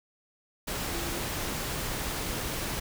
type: tone in noise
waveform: sine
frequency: 340 Hz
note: F4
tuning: 46 cents flat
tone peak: -39 dBFS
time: 0.92-1.19 s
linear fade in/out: 10 ms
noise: pink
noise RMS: -33 dBFS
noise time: 0.67-2.8 s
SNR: -9 dB
effects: none